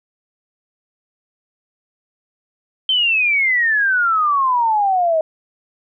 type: exponential sweep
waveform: sine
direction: down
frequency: 3136 to 622.3 Hz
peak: -13 dBFS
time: 2.89-5.21 s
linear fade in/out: 2 ms
effects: none